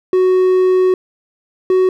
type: tone pair in turn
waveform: triangle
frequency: 370.4 / 372.2 Hz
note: F#4 / F#4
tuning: +2 / +10 cents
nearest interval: unison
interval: 8 cents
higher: second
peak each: -7 dBFS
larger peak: neither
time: 0.13-0.94 / 1.7-1.89 s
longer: first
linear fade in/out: 2 ms
effects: none